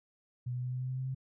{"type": "tone with pitch steps", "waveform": "sine", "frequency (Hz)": [123.47, 124.62, 125.77, 126.94, 128.12, 129.31, 130.51, 131.72], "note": ["B2", "B2", "B2", "B2", "C3", "C3", "C3", "C3"], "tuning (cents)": [0, 16, 32, 48, -36, -20, -4, 12], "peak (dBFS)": -33, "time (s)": [0.46, 1.148], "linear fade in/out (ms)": 10, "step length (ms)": 86, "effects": []}